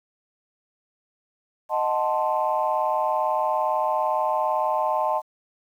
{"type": "chord", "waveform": "sine", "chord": "D# diminished seventh", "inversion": "none", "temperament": "equal", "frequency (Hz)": [622.3, 740, 880, 1046.5], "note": ["D#5", "F#5", "A5", "C6"], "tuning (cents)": [0, 0, 0, 0], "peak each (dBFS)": [-25, -28, -24, -27], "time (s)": [1.69, 5.22], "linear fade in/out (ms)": 50, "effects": ["tanh soft clip ceiling -11 dBFS", "9-bit"]}